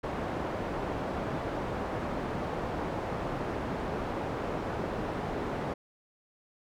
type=low-pass noise; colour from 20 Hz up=white; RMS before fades=-34 dBFS; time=0.03-5.74 s; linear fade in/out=10 ms; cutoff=740 Hz; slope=12 dB/octave; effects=none